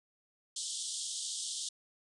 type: band-pass noise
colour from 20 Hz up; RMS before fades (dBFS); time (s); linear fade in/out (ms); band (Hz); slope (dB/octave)
white; -39; 0.56-1.69; 5; 3100 to 9400; 96
effects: none